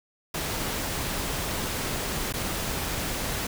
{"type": "noise with dropouts", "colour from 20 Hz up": "pink", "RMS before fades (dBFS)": -30, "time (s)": [0.34, 3.47], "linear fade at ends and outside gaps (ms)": 5, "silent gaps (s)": [2.326, 2.337], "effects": []}